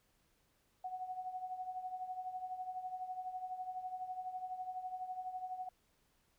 sine tone with tremolo, 740 Hz, F#5, in tune, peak -37 dBFS, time 0.84-5.69 s, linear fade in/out 5 ms, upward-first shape triangle, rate 12 Hz, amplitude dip 75%, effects pink hiss -75 dBFS RMS until 6.38 s

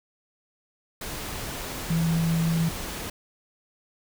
sine tone in noise, 164.81 Hz, E3, in tune, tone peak -21 dBFS, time 1.9-2.69 s, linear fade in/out 5 ms, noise pink, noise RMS -34 dBFS, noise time 1.01-3.1 s, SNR +10 dB, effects none

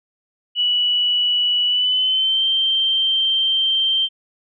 sine tone with pitch glide, 2946 to 3139 Hz, F#7 to G7, -8 to +2 cents, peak -15 dBFS, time 0.55-4.09 s, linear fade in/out 50 ms, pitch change +110 cents, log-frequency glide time 1.66-2.45 s, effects none

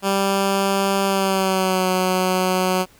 10% pulse tone with pitch glide, 196 to 185 Hz, G3 to F#3, 0 to 0 cents, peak -9 dBFS, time 0.02-2.86 s, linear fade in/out 50 ms, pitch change -100 cents, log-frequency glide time 1.04-1.87 s, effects pink hiss -52 dBFS RMS until 2.99 s

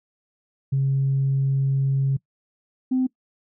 sine tone pair in turn, 136.1 / 257.4 Hz, C#3 / C4, -31 / -28 cents, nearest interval major seventh, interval 1103 cents, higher second, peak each -17 dBFS, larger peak neither, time 0.72-2.17 / 2.91-3.07 s, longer first, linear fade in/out 10 ms, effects noise-tail reverb RT60 0.1 s tail -22 dB re dry + tanh soft clip ceiling -14 dBFS

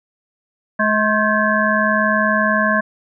harmonic tone with a mistuned harmonic, 213 Hz, G#3, 44 cents sharp, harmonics 1 / 3 / 5 / 7 / 8, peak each -20 / -20 / -20 / -20 / -20 dBFS, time 0.79-2.81 s, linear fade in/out 10 ms, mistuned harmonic 7, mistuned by +82 cents, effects none

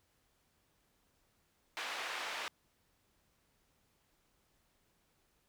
white band-pass noise, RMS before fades -41 dBFS, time 1.77-2.48 s, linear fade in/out 0 ms, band 600 to 2600 Hz, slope 12 dB/octave, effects pink hiss -75 dBFS RMS until 5.48 s

